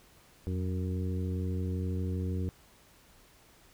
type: harmonic tone with a mistuned harmonic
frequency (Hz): 92.5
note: F#2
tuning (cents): 0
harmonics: 1 / 2 / 3 / 4 / 5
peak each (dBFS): -31 / -37 / -41 / -43 / -45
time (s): 0.47-2.49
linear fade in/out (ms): 0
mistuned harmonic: 1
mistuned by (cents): -100
effects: pink hiss -60 dBFS RMS until 3.73 s